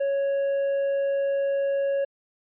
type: tone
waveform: triangle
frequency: 554.4 Hz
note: C#5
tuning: in tune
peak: -20 dBFS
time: 0-2.05 s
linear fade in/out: 10 ms
effects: resampled to 8000 Hz